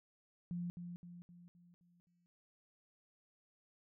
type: tone with echo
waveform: sine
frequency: 174.61 Hz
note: F3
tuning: in tune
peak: -38 dBFS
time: 0.51-0.7 s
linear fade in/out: 0 ms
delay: 260 ms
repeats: 6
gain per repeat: -6 dB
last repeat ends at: 2.26 s
effects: none